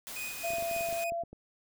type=noise; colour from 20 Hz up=white; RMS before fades=-42 dBFS; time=0.07-1.04 s; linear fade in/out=0 ms
type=tone with tremolo; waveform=45% pulse; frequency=2489 Hz; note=D#7; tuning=in tune; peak=-36 dBFS; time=0.16-1.1 s; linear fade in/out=2 ms; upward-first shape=sine; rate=3.6 Hz; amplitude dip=65%
type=tone with pitch glide; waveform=sine; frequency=675 to 679.7 Hz; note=E5 to F5; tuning=+41 to -47 cents; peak=-31 dBFS; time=0.43-1.24 s; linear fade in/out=20 ms; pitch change=+12 cents; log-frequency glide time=1.03-1.1 s
type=clicks; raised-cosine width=2 ms; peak=-33 dBFS; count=12; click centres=0.505 / 0.535 / 0.584 / 0.625 / 0.713 / 0.764 / 0.809 / 0.888 / 0.927 / 1.121 / 1.236 / 1.33 s
effects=none